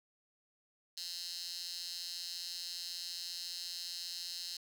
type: tone with high-pass filter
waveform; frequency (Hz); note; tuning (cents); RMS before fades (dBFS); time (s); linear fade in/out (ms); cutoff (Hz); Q
15% pulse; 174.61; F3; 0; -43; 0.97-4.57; 5; 4500; 5.8
effects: none